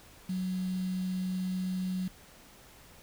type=tone with quantisation; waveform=sine; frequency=185 Hz; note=F#3; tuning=in tune; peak=-30 dBFS; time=0.29-2.08 s; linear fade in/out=5 ms; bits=8; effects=pink hiss -55 dBFS RMS until 3.02 s